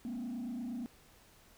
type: tone with frequency modulation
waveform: sine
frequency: 241.5 Hz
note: B3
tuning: 39 cents flat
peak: -35 dBFS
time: 0.05-0.86 s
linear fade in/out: 0 ms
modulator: 28.4 Hz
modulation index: 0.91
effects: tanh soft clip ceiling -35 dBFS + pink hiss -62 dBFS RMS until 1.57 s